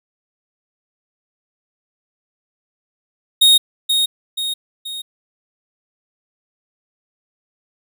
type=tone with echo; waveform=45% pulse; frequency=3729 Hz; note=A#7; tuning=in tune; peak=-8 dBFS; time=3.41-3.58 s; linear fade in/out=10 ms; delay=480 ms; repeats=3; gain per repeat=-6 dB; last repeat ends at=5.02 s; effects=none